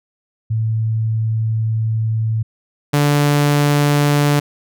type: tone pair in turn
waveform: sine / sawtooth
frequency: 111.1 / 145.51 Hz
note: A2 / D3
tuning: +17 / -16 cents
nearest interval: perfect fourth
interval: 467 cents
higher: second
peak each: -15 / -8 dBFS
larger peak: second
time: 0.5-2.43 / 2.93-4.4 s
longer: first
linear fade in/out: 10 ms
effects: none